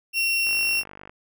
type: tone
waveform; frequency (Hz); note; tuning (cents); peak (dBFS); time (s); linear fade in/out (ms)
35% pulse; 2731; F7; -39; -19; 0.13-0.84; 50
type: click train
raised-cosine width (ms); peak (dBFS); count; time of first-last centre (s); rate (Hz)
0.5; -26; 32; 0.47-1.095; 49.6
effects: none